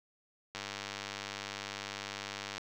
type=click train; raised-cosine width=0.2 ms; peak=-21 dBFS; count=204; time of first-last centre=0.55-2.58 s; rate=100 Hz; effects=none